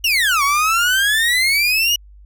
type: exponential two-way sweep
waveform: 30% pulse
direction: down then up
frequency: 2932 to 1100 to 2932 Hz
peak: -11 dBFS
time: 0.04-1.96 s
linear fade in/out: 5 ms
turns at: 0.43 s
effects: added 50 Hz sine -40 dBFS peak until 2.25 s